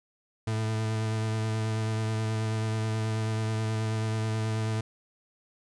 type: tone with vibrato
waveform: 40% pulse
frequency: 110 Hz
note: A2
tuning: in tune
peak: -26 dBFS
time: 0.47-4.81 s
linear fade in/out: 5 ms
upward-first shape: sine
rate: 9.3 Hz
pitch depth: 18 cents each way
effects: resampled to 22050 Hz + 10-bit